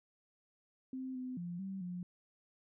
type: tone with pitch steps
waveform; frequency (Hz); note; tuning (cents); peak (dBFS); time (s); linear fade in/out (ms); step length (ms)
sine; 260.3 / 254.5 / 174.3 / 192.6 / 178.3; C4 / C4 / F3 / G3 / F3; -9 / -48 / -3 / -30 / +36; -39; 0.93-2.03; 2; 220
effects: none